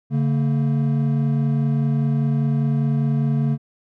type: tone pair together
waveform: triangle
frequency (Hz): 142.57 / 227.5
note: C#3 / A#3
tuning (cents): +49 / -42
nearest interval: minor sixth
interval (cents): 809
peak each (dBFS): -16 / -21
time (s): 0.1-3.58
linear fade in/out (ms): 50
effects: none